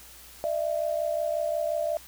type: tone pair together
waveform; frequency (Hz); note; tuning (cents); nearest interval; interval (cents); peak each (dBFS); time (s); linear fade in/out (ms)
sine; 601.4 / 667; D5 / E5; +41 / +20; major second; 179; -28; 0.44-1.97; 0
effects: added 60 Hz sine -56 dBFS peak until 2.07 s + white hiss -49 dBFS RMS until 2.07 s